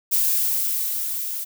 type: noise with level ramp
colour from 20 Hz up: violet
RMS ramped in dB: -19 to -29 dBFS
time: 0.11-1.45 s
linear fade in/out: 20 ms
effects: none

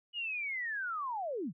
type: linear sweep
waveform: sine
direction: down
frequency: 2922 to 128 Hz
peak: -34 dBFS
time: 0.13-1.53 s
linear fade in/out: 50 ms
effects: none

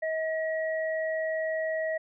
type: tone pair together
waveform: sine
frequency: 637 / 1908.8 Hz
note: D#5 / A#6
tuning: +41 / +41 cents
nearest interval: octave + perfect fifth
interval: 1900 cents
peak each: -28 / -34 dBFS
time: 0.02-1.98 s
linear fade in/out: 10 ms
effects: none

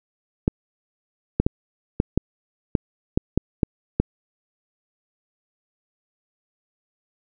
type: clicks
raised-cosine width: 3 ms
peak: -4 dBFS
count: 10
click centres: 0.479 / 1.4 / 1.465 / 2.001 / 2.176 / 2.752 / 3.175 / 3.376 / 3.632 / 4 s
effects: none

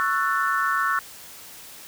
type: chord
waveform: sine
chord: F# minor seventh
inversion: second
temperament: just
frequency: 1110 / 1332 / 1480 / 1776 Hz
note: C#6 / E6 / F#6 / A6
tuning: +2 / +18 / 0 / +16 cents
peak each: -25 / -25 / -26 / -28 dBFS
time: 0-0.99 s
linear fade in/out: 0 ms
effects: white hiss -43 dBFS RMS until 1.87 s

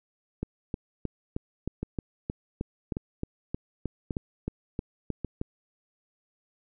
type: two click trains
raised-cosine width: 3 ms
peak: -18 / -17 dBFS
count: 4 / 17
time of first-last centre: 1.83-5.247 / 0.43-5.414 s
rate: 0.878 / 3.21 Hz
effects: none

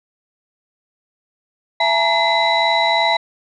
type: tone cluster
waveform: sine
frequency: 671 / 858 / 941 / 2039 / 3928 Hz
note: E5 / A5 / A#5 / C7 / B7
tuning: +31 / -44 / +16 / -45 / -10 cents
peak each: -19 dBFS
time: 1.8-3.17 s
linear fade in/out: 5 ms
effects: tanh soft clip ceiling -6 dBFS

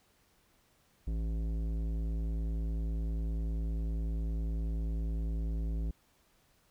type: tone with tanh clipping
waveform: sine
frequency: 55 Hz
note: A1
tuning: in tune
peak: -33 dBFS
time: 1.07-5.91 s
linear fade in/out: 5 ms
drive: 14 dB
effects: pink hiss -69 dBFS RMS until 6.7 s

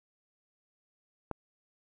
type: click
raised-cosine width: 1 ms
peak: -20 dBFS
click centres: 1.313 s
effects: none

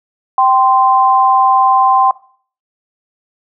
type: tone pair together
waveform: sine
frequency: 779 / 1039.8 Hz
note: G5 / C6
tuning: -11 / -11 cents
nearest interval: perfect fourth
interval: 500 cents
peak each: -10 dBFS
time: 0.38-2.11 s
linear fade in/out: 2 ms
effects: noise-tail reverb RT60 0.5 s tail -20 dB re dry

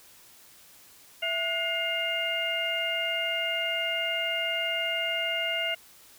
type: tone cluster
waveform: sine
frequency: 664 / 1451 / 2119 / 2818 Hz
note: E5 / F#6 / C7 / F7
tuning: +12 / -34 / +21 / +15 cents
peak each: -33 / -36 / -31 / -30 dBFS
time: 1.22-5.75 s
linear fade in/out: 10 ms
effects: white hiss -54 dBFS RMS until 6.18 s

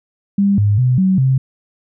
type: tone with pitch steps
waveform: sine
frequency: 199.6 / 102.9 / 126.4 / 188.7 / 132.1 Hz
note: G3 / G#2 / B2 / F#3 / C3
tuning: +32 / -16 / +41 / +34 / +17 cents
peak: -10 dBFS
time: 0.38-1.38 s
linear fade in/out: 5 ms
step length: 200 ms
effects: none

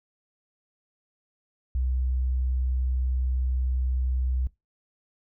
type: tone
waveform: sine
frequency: 63.6 Hz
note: C2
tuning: 48 cents flat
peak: -23 dBFS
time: 1.75-4.47 s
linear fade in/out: 0 ms
effects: noise-tail reverb RT60 0.2 s tail -21 dB re dry

